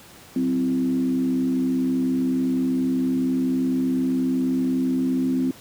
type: tone with frequency modulation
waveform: sine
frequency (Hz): 260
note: C4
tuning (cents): -11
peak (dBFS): -19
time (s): 0.36-5.51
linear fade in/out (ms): 2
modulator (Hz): 72.1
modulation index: 0.66
effects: pink hiss -46 dBFS RMS until 5.6 s + high-pass 80 Hz 12 dB/octave